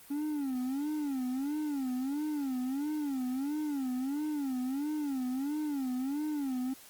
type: tone with vibrato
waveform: triangle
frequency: 277.2 Hz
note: C#4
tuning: in tune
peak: -29 dBFS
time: 0.1-6.74 s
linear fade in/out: 10 ms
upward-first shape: sine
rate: 1.5 Hz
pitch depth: 170 cents each way
effects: white hiss -54 dBFS RMS until 6.89 s + Opus 32 kbps